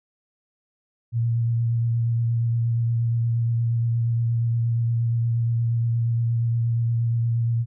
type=tone with vibrato; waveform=sine; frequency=116.54 Hz; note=A#2; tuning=in tune; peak=-19 dBFS; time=1.12-7.66 s; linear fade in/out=50 ms; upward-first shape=triangle; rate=8.5 Hz; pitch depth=21 cents each way; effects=none